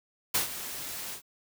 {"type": "noise with ADSR envelope", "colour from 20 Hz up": "white", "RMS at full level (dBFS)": -25, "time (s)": [0.34, 1.22], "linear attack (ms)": 9, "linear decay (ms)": 120, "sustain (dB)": -13, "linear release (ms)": 93, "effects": []}